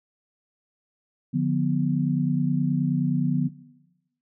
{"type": "chord", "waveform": "sine", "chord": "B diminished", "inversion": "first", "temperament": "just", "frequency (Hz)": [148.16, 177.8, 246.9], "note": ["D3", "F3", "B3"], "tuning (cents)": [16, 31, 0], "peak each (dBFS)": -25, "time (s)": [1.33, 3.49], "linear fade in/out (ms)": 20, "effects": ["noise-tail reverb RT60 1.0 s tail -18 dB re dry"]}